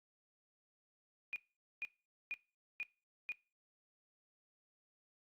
sine tone bursts, 2448 Hz, D#7, 29 cents flat, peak -37 dBFS, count 5, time 1.33-3.32 s, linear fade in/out 0 ms, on 30 ms, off 460 ms, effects noise-tail reverb RT60 0.3 s tail -20 dB re dry + Opus 48 kbps

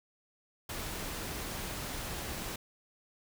pink noise, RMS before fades -39 dBFS, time 0.69-2.56 s, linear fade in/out 5 ms, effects none

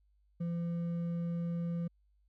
triangle tone with hard clipping, 170.3 Hz, F3, 43 cents flat, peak -34 dBFS, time 0.4-1.88 s, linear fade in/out 10 ms, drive 8 dB, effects added 50 Hz sine -67 dBFS peak until 2.28 s

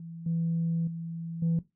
sine tone with level steps, 166.1 Hz, E3, 13 cents sharp, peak -39 / -25 / -34 / -22 dBFS, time 0-1.59 s, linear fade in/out 2 ms, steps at 0.26 / 0.87 / 1.42 s, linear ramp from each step 5 ms, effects noise-tail reverb RT60 0.2 s tail -17 dB re dry + tanh soft clip ceiling -21 dBFS

